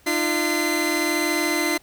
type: tone cluster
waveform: sawtooth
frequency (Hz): 303.4 / 344 / 2050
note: D#4 / F4 / C7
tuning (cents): -44 / -26 / -36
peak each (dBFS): -21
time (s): 0.06-1.78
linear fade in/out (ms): 10
effects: pink hiss -55 dBFS RMS until 1.82 s